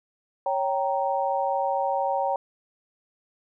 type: chord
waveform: sine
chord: G diminished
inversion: second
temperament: equal with one note detuned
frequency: 554.4 / 779 / 932.3 Hz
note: Db5 / G5 / Bb5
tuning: 0 / -11 / 0 cents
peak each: -27 / -26 / -28 dBFS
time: 0.46-2.36 s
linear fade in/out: 2 ms
effects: none